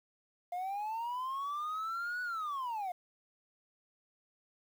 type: linear two-way sweep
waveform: sine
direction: up then down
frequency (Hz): 698.5 to 1485 to 698.5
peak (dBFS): -32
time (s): 0.52-2.92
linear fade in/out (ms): 5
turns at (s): 2.22
effects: tanh soft clip ceiling -34 dBFS + 10-bit